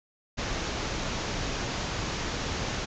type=low-pass noise; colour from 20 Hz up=pink; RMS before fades=-32 dBFS; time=0.37-2.86 s; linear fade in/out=20 ms; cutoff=7000 Hz; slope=96 dB/octave; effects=none